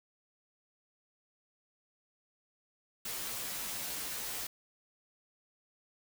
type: noise with comb filter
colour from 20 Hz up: white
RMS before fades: -39 dBFS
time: 3.05-4.47 s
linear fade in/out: 5 ms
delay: 12 ms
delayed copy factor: -0.7
effects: none